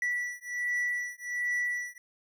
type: beating tone pair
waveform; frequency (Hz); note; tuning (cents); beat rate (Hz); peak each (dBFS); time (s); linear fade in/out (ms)
triangle; 1955 / 1956.3; B6 / B6; -18 / -17; 1.3; -31; 0.02-1.98; 2
effects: none